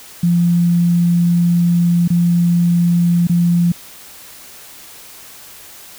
sine tone with dropouts, 172.8 Hz, F3, 18 cents flat, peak -10 dBFS, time 0.23-3.72 s, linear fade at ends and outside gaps 5 ms, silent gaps 2.078-2.102 / 3.271-3.295 s, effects white hiss -38 dBFS RMS until 5.98 s

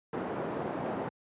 pink band-pass noise, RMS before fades -35 dBFS, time 0.13-1.09 s, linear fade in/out 2 ms, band 210 to 900 Hz, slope 12 dB/octave, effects high-pass 80 Hz 12 dB/octave + resampled to 8000 Hz

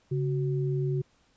sine tone pair together, 139.1 / 371.1 Hz, C#3 / F#4, +6 / +5 cents, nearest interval octave + perfect fourth, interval 1699 cents, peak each -26 / -32 dBFS, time 0.11-1.02 s, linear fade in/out 10 ms, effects pink hiss -66 dBFS RMS until 1.36 s + resampled to 16000 Hz

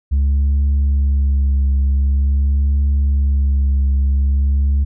sine tone with vibrato, 69.3 Hz, C#2, in tune, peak -9 dBFS, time 0.11-4.85 s, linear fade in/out 20 ms, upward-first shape triangle, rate 0.46 Hz, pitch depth 32 cents each way, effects tanh soft clip ceiling -11 dBFS

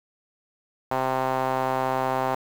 sawtooth tone with band-pass filter, 130.81 Hz, C3, in tune, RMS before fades -25 dBFS, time 0.91-2.35 s, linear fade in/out 5 ms, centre 840 Hz, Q 2.3, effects 7-bit

